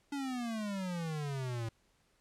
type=exponential sweep; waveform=square; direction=down; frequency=287.8 to 111.3 Hz; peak=-36 dBFS; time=0.12-1.69 s; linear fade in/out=5 ms; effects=pink hiss -72 dBFS RMS until 2.2 s + low-pass 10000 Hz 12 dB/octave